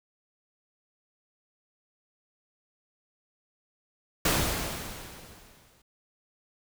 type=noise with exponential decay; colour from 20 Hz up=pink; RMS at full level=-23 dBFS; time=4.25-5.82 s; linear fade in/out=5 ms; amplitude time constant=340 ms; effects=none